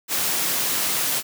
white high-pass noise, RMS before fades -23 dBFS, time 0.08-1.23 s, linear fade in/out 50 ms, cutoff 120 Hz, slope 24 dB/octave, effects none

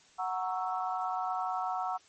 sine chord, F# dominant seventh, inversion none, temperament equal, 740 / 932.3 / 1108.7 / 1318.5 Hz, F#5 / A#5 / C#6 / E6, 0 / 0 / 0 / 0 cents, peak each -33 / -38 / -39 / -37 dBFS, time 0.18-1.98 s, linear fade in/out 20 ms, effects white hiss -61 dBFS RMS until 2.08 s + MP3 32 kbps

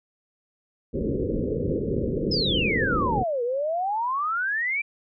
white low-pass noise, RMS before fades -26 dBFS, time 0.93-3.24 s, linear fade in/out 20 ms, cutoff 530 Hz, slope 96 dB/octave
sine exponential two-way sweep, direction down then up, 5274 to 466.2 to 2381 Hz, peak -23 dBFS, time 2.31-4.82 s, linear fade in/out 10 ms, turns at 3.43 s
effects none

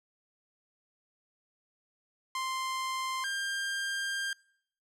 sawtooth tone pair in turn, 1046.5 / 1597 Hz, C6 / G6, 0 / +32 cents, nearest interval perfect fifth, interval 732 cents, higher second, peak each -28 dBFS, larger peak neither, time 2.35-3.24 / 3.24-4.33 s, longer second, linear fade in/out 2 ms, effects noise-tail reverb RT60 0.7 s tail -25 dB re dry + low-pass 10000 Hz 12 dB/octave

